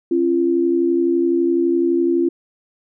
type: tone pair together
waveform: sine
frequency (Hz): 270.7 / 342.6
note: C#4 / F4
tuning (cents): -41 / -33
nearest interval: major third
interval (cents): 408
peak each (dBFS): -20 / -15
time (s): 0.11-2.29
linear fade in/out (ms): 5
effects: none